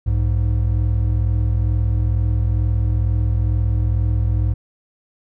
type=tone pair together; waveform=triangle; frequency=61.63 / 103.83 Hz; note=B1 / G#2; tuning=-3 / 0 cents; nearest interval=major sixth; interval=903 cents; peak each=-16 dBFS; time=0.06-4.54 s; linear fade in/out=10 ms; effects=none